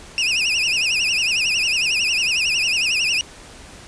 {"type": "tone with vibrato", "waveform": "30% pulse", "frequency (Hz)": 2644, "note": "E7", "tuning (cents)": 5, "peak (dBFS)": -14, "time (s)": [0.18, 3.21], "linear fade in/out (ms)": 0, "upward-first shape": "triangle", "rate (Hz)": 11, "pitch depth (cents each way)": 180, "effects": ["pink hiss -41 dBFS RMS until 3.87 s", "resampled to 22050 Hz"]}